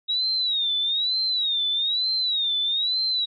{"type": "tone with vibrato", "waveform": "sine", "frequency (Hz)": 3800, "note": "A#7", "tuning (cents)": 33, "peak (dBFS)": -21, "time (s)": [0.08, 3.26], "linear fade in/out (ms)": 20, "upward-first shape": "sine", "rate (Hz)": 1.1, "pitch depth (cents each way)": 140, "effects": []}